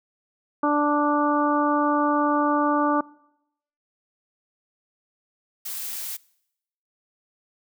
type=harmonic tone; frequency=293.7 Hz; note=D4; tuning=in tune; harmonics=1 / 2 / 3 / 4 / 5; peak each=-22 / -26 / -25 / -24 / -33 dBFS; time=0.63-3.01 s; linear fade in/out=5 ms
type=noise; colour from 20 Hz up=blue; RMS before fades=-32 dBFS; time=5.65-6.17 s; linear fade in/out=10 ms
effects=noise-tail reverb RT60 0.8 s tail -23 dB re dry